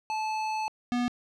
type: tone pair in turn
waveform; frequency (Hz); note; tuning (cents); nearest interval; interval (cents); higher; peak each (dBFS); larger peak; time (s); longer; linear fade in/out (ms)
square; 869 / 243.9; A5 / B3; -22 / -21; octave + minor seventh; 2199; first; -29 / -26; second; 0.1-0.68 / 0.92-1.08; first; 0
effects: low-pass 5000 Hz 12 dB/octave